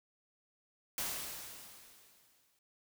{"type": "noise with exponential decay", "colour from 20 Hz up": "white", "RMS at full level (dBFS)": -36, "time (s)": [0.98, 2.59], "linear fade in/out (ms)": 2, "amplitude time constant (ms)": 350, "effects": []}